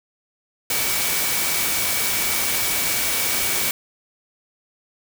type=tone in noise; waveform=sine; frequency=2275 Hz; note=C#7; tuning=44 cents sharp; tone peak=-30 dBFS; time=0.7-3.71 s; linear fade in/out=2 ms; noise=white; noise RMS=-22 dBFS; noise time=0.7-3.71 s; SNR=-11 dB; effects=none